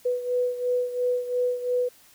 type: beating tone pair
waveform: sine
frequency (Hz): 493.9 / 496.8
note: B4 / B4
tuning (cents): 0 / +10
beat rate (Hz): 2.9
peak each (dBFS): -24 / -29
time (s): 0.05-1.89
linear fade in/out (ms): 10
effects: white hiss -55 dBFS RMS until 2.14 s